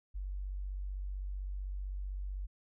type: tone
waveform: sine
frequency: 47.85 Hz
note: G1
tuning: 41 cents flat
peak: -36 dBFS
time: 0.14-2.47 s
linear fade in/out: 20 ms
effects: none